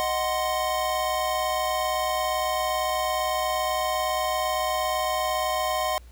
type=chord; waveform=square; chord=C diminished; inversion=first; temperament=equal; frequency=622.3 / 740 / 1046.5 Hz; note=Eb5 / Gb5 / C6; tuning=0 / 0 / 0 cents; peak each=-29 dBFS; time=0-5.98 s; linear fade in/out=0 ms; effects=added 60 Hz sine -44 dBFS peak until 6.11 s + pink hiss -58 dBFS RMS until 6.11 s